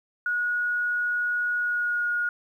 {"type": "tone with pitch glide", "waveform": "sine", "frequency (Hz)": [1453, 1438], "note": ["F#6", "F#6"], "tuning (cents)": [-32, -50], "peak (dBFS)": -23, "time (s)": [0.26, 2.29], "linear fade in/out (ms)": 2, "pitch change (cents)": -18, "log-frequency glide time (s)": [1.59, 2.06], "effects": ["10-bit"]}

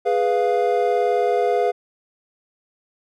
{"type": "chord", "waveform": "triangle", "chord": "F diminished", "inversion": "first", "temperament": "equal", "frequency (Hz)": [415.3, 493.9, 698.5], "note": ["Ab4", "Cb5", "F5"], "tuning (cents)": [0, 0, 0], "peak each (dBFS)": -19, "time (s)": [0.05, 1.72], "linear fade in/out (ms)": 20, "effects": []}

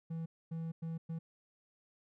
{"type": "tone bursts at uneven times", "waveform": "triangle", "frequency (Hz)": 163.7, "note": "E3", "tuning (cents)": -12, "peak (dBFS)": -35, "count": 4, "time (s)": [[0.1, 0.26], [0.51, 0.72], [0.82, 0.98], [1.09, 1.19]], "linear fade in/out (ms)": 10, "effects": []}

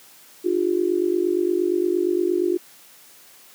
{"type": "tone with amplitude modulation", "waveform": "sine", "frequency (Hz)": 354.7, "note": "F4", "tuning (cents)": 27, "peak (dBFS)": -14, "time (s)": [0.44, 2.58], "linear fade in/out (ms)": 20, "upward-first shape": "sine", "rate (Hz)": 48.6, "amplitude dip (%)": 90, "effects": ["white hiss -49 dBFS RMS until 3.54 s", "high-pass 150 Hz 12 dB/octave"]}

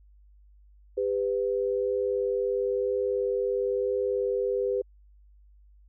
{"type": "tone pair together", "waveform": "sine", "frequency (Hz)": [399.5, 499.5], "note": ["G4", "B4"], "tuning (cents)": [33, 20], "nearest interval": "major third", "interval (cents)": 387, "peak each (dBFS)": -27, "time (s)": [0.97, 4.82], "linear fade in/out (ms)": 10, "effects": ["added 50 Hz sine -53 dBFS peak until 5.88 s"]}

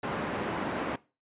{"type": "band-pass noise", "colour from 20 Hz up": "pink", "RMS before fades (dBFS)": -33, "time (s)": [0.03, 0.96], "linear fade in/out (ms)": 5, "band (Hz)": [180, 1700], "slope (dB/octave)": 12, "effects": ["noise-tail reverb RT60 0.3 s tail -20 dB re dry", "resampled to 8000 Hz"]}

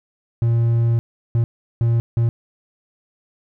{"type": "tone bursts at uneven times", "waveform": "triangle", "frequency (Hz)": 116.54, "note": "A#2", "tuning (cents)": 0, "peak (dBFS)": -12, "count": 4, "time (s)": [[0.42, 0.99], [1.35, 1.44], [1.81, 2], [2.17, 2.29]], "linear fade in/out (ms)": 0, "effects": []}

